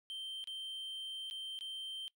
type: tone with dropouts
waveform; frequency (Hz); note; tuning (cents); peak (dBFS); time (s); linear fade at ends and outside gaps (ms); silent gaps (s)
triangle; 3129; G7; -4; -39; 0.1-2.08; 0; 0.441-0.473 / 1.3-1.31 / 1.59-1.609
effects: noise-tail reverb RT60 0.1 s tail -21 dB re dry